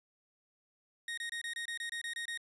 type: tone bursts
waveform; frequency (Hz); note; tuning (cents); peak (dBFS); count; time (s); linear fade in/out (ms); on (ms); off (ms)
30% pulse; 1864.7; A#6; 0; -34; 11; 1.08-2.375; 2; 95; 25
effects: resampled to 24000 Hz